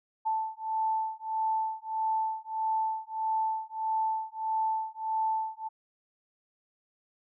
sine beating tone pair, 880 / 881.6 Hz, A5 / A5, 0 / +3 cents, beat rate 1.6 Hz, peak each -31 / -31 dBFS, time 0.25-5.69 s, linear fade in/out 20 ms, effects none

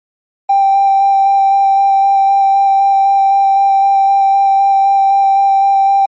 triangle tone with vibrato, 786 Hz, G5, 4 cents sharp, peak -3 dBFS, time 0.49-6.06 s, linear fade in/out 10 ms, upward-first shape square, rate 3.9 Hz, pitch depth 8 cents each way, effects tanh soft clip ceiling -4 dBFS + MP3 32 kbps

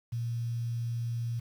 sine tone with quantisation, 117.5 Hz, A#2, 14 cents sharp, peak -30 dBFS, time 0.12-1.4 s, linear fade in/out 10 ms, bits 9, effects none

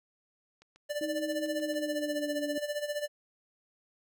click train, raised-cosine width 0.2 ms, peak -39 dBFS, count 9, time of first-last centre 0.62-1.74 s, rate 7.14 Hz
square tone with tremolo, 589 Hz, D5, 5 cents sharp, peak -30 dBFS, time 0.89-3.08 s, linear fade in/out 20 ms, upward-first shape sine, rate 15 Hz, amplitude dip 75%
sine tone with pitch glide, 311.1 to 291.9 Hz, D#4 to D4, 0 to -10 cents, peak -34 dBFS, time 1.01-2.58 s, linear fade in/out 2 ms, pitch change -110 cents, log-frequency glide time 1.53-2.38 s
effects none

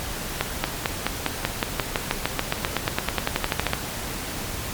accelerating click train, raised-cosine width 0.3 ms, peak -4 dBFS, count 26, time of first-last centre 0.41-3.734 s, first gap 230 ms, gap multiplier 0.95, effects pink hiss -31 dBFS RMS until 4.73 s + MP3 96 kbps

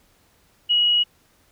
sine tone, 2906 Hz, F#7, 32 cents flat, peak -15 dBFS, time 0.69-1.04 s, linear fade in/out 20 ms, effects pink hiss -60 dBFS RMS until 1.51 s

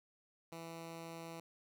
10% pulse tone, 165.6 Hz, E3, 8 cents sharp, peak -38 dBFS, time 0.52-1.4 s, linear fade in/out 2 ms, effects none

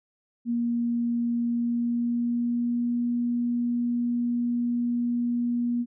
sine tone with pitch glide, 236.5 to 239.9 Hz, A#3 to A#3, +25 to +50 cents, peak -23 dBFS, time 0.45-5.86 s, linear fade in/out 50 ms, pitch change +25 cents, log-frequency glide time 1.47-3.02 s, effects none

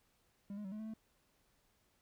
triangle tone with pitch steps, 200.5 / 209 / 190.4 / 213.1 / 218.7 / 220.4 Hz, G3 / G#3 / F#3 / G#3 / A3 / A3, +39 / +11 / +50 / +45 / -10 / +3 cents, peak -40 dBFS, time 0.5-0.938 s, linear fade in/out 2 ms, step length 73 ms, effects pink hiss -75 dBFS RMS until 2.01 s

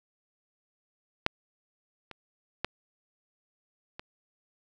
clicks, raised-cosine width 0.3 ms, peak -7 / -26 / -12 / -23 dBFS, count 4, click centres 1.264 / 2.113 / 2.646 / 3.995 s, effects none

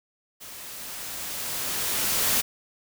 white noise with level ramp, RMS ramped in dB -42 to -22 dBFS, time 0.4-2.42 s, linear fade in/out 20 ms, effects none

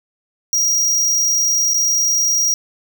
square tone with dropouts, 5710 Hz, F8, 37 cents sharp, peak -14 dBFS, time 0.53-2.54 s, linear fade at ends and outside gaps 1 ms, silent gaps 1.736-1.743 s, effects none

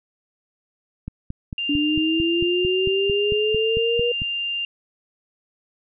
click train, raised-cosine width 5 ms, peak -17 dBFS, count 15, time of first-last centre 1.08-4.219 s, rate 4.46 Hz
sine tone, 2794 Hz, F7, in tune, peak -23 dBFS, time 1.58-4.65 s, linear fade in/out 2 ms
sine linear sweep, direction up, 287.8 to 481.3 Hz, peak -19 dBFS, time 1.69-4.12 s, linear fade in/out 5 ms
effects none

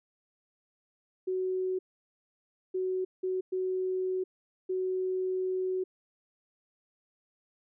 sine tone bursts at uneven times, 372.3 Hz, F#4, 11 cents sharp, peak -28 dBFS, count 5, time 1.27-1.79 / 2.74-3.05 / 3.23-3.41 / 3.52-4.24 / 4.69-5.84 s, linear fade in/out 10 ms, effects none

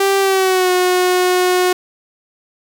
sawtooth tone with pitch glide, 392 to 363.6 Hz, G4 to F#4, 0 to -30 cents, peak -8 dBFS, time 0-1.73 s, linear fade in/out 5 ms, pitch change -130 cents, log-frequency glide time 0.19-0.71 s, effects none

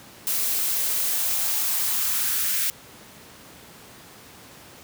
blue noise with high-pass filter sweep, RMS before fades -24 dBFS, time 0.27-2.7 s, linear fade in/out 0 ms, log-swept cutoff 250 to 1800 Hz, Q 1.9, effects pink hiss -46 dBFS RMS until 4.83 s + high-pass 100 Hz 12 dB/octave

